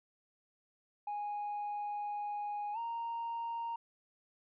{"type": "tone with pitch glide", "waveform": "sine", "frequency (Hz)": [827, 928.3], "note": ["G#5", "A#5"], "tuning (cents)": [-8, -7], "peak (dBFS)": -34, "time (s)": [1.07, 3.76], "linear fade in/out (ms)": 5, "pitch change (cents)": 201, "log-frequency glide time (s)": [2.73, 2.78], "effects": ["tanh soft clip ceiling -34 dBFS"]}